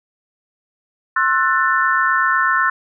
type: chord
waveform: sine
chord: F# half-diminished seventh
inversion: second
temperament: just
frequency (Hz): 1065.6 / 1332 / 1480 / 1776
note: C6 / E6 / F#6 / A6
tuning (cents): +31 / +18 / 0 / +16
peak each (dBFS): -19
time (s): 1.16-2.7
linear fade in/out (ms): 5
effects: none